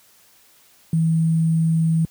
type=tone with sample-and-hold; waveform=sine; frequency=162.6 Hz; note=E3; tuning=23 cents flat; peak=-15 dBFS; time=0.93-2.05 s; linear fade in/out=2 ms; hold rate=8820 Hz; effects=white hiss -54 dBFS RMS until 2.1 s + high-pass 60 Hz 12 dB/octave